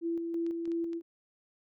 sine tone with tremolo, 335.3 Hz, E4, 30 cents sharp, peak -29 dBFS, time 0.01-1.02 s, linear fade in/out 50 ms, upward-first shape square, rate 3 Hz, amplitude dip 35%
clicks, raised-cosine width 0.2 ms, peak -36 dBFS, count 4, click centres 0.465 / 0.655 / 0.718 / 0.932 s
effects none

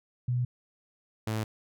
sine / sawtooth tone pair in turn, 123.47 / 109.37 Hz, B2 / A2, 0 / -10 cents, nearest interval major second, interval 210 cents, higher first, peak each -25 / -25 dBFS, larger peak neither, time 0.28-0.45 / 1.27-1.44 s, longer neither, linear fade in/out 5 ms, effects none

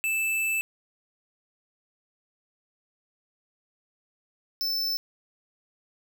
square tone pair in turn, 2637 / 5288 Hz, E7 / E8, 0 / +5 cents, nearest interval octave, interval 1205 cents, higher second, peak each -25 / -26 dBFS, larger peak first, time 0.04-0.61 / 4.61-4.97 s, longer first, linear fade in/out 0 ms, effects none

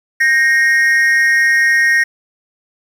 triangle tone with amplitude modulation, 1864.7 Hz, A#6, in tune, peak -4 dBFS, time 0.2-2.04 s, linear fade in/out 10 ms, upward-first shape sine, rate 276 Hz, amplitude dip 75%, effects 7-bit

